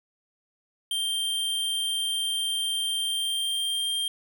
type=tone with pitch glide; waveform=square; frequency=3164 to 3186 Hz; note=G7 to G7; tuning=+15 to +27 cents; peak=-26 dBFS; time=0.91-4.08 s; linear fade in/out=2 ms; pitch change=+12 cents; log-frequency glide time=3.01-3.93 s; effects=none